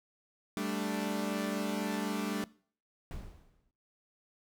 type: chord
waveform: sawtooth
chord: G suspended second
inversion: none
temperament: equal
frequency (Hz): 196 / 220 / 293.7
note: G3 / A3 / D4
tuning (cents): 0 / 0 / 0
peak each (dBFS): -33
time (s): 0.57-2.44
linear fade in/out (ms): 0
type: noise with exponential decay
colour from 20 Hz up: brown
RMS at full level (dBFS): -38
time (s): 3.11-3.71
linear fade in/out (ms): 1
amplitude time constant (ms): 130
effects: noise-tail reverb RT60 0.5 s tail -22 dB re dry